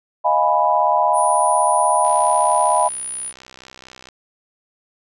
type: chord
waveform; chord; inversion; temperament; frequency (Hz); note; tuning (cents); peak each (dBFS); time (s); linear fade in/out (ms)
sine; F half-diminished seventh; third; equal; 622.3 / 698.5 / 830.6 / 987.8; Eb5 / F5 / Ab5 / Cb6; 0 / 0 / 0 / 0; -20 / -20 / -19 / -17; 0.24-2.89; 20
type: tone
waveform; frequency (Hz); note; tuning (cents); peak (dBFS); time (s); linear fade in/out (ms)
sine; 9690; D#9; -47; -25; 1.13-3.33; 50
type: click train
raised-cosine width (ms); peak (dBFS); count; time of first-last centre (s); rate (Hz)
0.2; -22; 132; 2.05-4.087; 64.3
effects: none